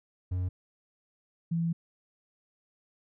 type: tone pair in turn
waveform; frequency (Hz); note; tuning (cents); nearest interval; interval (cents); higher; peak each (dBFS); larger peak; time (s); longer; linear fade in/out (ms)
triangle / sine; 91 / 167.09; F#2 / E3; -28 / +24; major seventh; 1052; second; -26; neither; 0.31-0.49 / 1.51-1.73; second; 10
effects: none